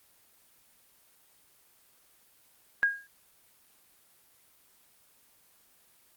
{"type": "tone with exponential decay", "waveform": "sine", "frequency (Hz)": 1631, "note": "G#6", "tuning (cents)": -32, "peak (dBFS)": -18, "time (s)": [2.83, 3.07], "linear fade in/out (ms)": 0, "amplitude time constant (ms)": 52, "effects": ["white hiss -63 dBFS RMS until 6.16 s", "Opus 24 kbps"]}